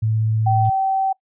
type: tone with vibrato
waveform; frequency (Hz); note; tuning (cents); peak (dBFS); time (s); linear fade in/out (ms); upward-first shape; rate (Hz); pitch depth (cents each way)
sine; 110; A2; 0; -16; 0.02-0.7; 10; triangle; 16; 10
type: tone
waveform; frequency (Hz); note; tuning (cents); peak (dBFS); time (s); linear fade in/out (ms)
sine; 771; G5; -29; -16; 0.46-1.13; 10
type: noise with exponential decay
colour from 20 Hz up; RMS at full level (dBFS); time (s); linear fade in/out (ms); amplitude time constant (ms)
violet; -32; 0.65-0.77; 0; 26
effects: noise-tail reverb RT60 0.1 s tail -23 dB re dry + resampled to 8000 Hz